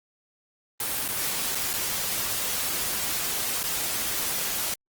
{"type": "noise with dropouts", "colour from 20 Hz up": "white", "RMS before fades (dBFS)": -28, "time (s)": [0.8, 4.74], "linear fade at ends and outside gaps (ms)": 2, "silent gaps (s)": [[1.08, 1.086], [1.549, 1.553], [1.732, 1.736], [3.631, 3.639]], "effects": ["Opus 24 kbps"]}